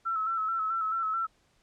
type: tone with vibrato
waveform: sine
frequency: 1318.5 Hz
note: E6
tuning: in tune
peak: -27 dBFS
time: 0.05-1.27 s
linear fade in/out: 20 ms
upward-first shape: square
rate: 4.6 Hz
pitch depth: 36 cents each way
effects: pink hiss -68 dBFS RMS until 1.62 s + low-pass 8000 Hz 12 dB/octave